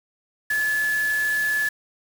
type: tone in noise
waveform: sine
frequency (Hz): 1720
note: A6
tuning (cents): -40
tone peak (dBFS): -20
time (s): 0.5-1.69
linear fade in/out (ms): 5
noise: white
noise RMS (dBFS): -35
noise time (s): 0.5-1.69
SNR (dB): +12
effects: none